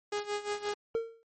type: tone with tremolo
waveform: sawtooth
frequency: 413 Hz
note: G#4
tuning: 10 cents flat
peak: -26 dBFS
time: 0.12-0.74 s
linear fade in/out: 5 ms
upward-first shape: sine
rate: 5.7 Hz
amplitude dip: 80%
type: tone with exponential decay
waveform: triangle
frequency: 456.5 Hz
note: A#4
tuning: 36 cents flat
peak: -23 dBFS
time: 0.95-1.23 s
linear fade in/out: 0 ms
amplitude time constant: 60 ms
effects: MP3 32 kbps